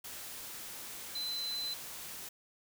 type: tone in noise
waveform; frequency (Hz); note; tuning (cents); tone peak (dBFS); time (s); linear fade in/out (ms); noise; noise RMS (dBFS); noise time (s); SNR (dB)
sine; 4041; B7; +39; -35; 1.15-1.74; 5; white; -45; 0.04-2.29; +7
effects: none